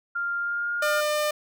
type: tone with pitch glide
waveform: sine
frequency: 1396.9 to 1417.2 Hz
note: F6 to F6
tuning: 0 to +25 cents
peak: -25 dBFS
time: 0.15-1.01 s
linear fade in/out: 10 ms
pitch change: +25 cents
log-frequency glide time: 0.37-0.72 s
type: tone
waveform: sawtooth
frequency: 601 Hz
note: D5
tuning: 40 cents sharp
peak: -19 dBFS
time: 0.82-1.31 s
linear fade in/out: 5 ms
effects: none